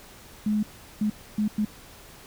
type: tone bursts at uneven times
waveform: sine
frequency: 211.5 Hz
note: G#3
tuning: 32 cents sharp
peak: -21 dBFS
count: 4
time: 0.46-0.63 / 1.01-1.1 / 1.38-1.48 / 1.58-1.65 s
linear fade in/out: 5 ms
effects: pink hiss -48 dBFS RMS until 2.26 s